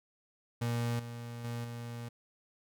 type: tone with level steps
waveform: 35% pulse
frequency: 118.4 Hz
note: A#2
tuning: 27 cents sharp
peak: -29 / -39 / -34 / -38 dBFS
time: 0.61-2.09 s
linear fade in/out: 10 ms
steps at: 0.99 / 1.44 / 1.64 s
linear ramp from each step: 5 ms
effects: none